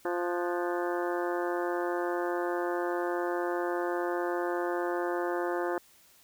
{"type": "harmonic tone with a mistuned harmonic", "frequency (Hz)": 175.1, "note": "F3", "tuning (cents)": 5, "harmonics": [2, 3, 4, 5, 6, 7, 8, 9, 10], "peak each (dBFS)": [-31, -35, -37, -39, -41, -42, -43, -44, -45], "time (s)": [0.05, 5.78], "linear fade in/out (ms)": 2, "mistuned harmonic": 8, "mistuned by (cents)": 81, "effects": ["white hiss -60 dBFS RMS until 6.23 s"]}